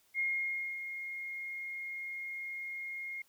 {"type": "tone with ADSR envelope", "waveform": "sine", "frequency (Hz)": 2141, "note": "C7", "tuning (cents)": 39, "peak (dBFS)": -29, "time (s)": [0.14, 3.22], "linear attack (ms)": 52, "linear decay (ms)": 590, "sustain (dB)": -9, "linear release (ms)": 4, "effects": ["white hiss -69 dBFS RMS until 3.28 s"]}